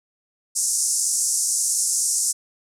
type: band-pass noise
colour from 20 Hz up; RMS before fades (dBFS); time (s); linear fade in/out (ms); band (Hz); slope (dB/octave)
white; -22; 0.55-2.33; 20; 5600 to 10000; 48
effects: none